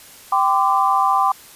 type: chord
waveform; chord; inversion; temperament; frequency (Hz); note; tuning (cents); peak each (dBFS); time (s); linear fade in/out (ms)
sine; G suspended fourth; none; equal with one note detuned; 784 / 1020.8 / 1174.7; G5 / C6 / D6; 0 / -43 / 0; -18; 0.32-1.32; 5
effects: white hiss -43 dBFS RMS until 1.55 s + resampled to 32000 Hz